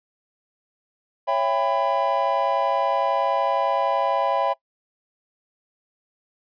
triangle chord, C# half-diminished seventh, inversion none, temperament just, 554.4 / 665.2 / 798.3 / 997.9 Hz, C#5 / E5 / G5 / B5, 0 / +16 / +31 / +18 cents, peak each -23 dBFS, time 1.27-4.54 s, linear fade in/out 20 ms, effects noise-tail reverb RT60 0.1 s tail -22 dB re dry + resampled to 11025 Hz

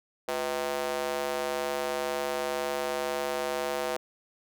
square tone with high-pass filter, 71 Hz, C#2, 42 cents sharp, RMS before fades -31 dBFS, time 0.28-3.97 s, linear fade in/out 5 ms, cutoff 540 Hz, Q 2, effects none

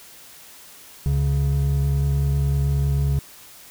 triangle tone pair together, 69.7 / 139.4 Hz, C#2 / C#3, +10 / +10 cents, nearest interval octave, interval 1200 cents, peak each -19 / -18 dBFS, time 1.06-3.19 s, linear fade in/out 0 ms, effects white hiss -45 dBFS RMS until 3.7 s

